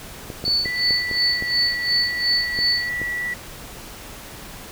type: clicks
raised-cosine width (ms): 2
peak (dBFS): -17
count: 9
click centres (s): 0.302 / 0.441 / 0.48 / 0.658 / 0.908 / 1.113 / 1.424 / 2.589 / 3.016
type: tone with tremolo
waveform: sine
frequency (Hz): 4473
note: C#8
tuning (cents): +15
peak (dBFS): -16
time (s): 0.45-2.89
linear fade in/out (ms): 2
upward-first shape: sine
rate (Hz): 2.8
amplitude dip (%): 90
type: tone with pitch glide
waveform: sine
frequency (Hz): 1975.5 to 1949.4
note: B6 to B6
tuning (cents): 0 to -23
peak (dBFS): -23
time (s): 0.65-3.34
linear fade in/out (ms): 5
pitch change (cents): -23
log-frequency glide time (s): 0.84-1.59
effects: pink hiss -38 dBFS RMS until 4.71 s